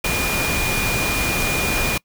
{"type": "tone in noise", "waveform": "sine", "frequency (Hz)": 2428, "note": "D#7", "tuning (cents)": -43, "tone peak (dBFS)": -23, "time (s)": [0.04, 1.98], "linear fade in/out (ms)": 5, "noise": "pink", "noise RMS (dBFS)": -22, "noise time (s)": [0.04, 1.98], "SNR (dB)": -4, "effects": ["noise-tail reverb RT60 0.1 s tail -24 dB re dry"]}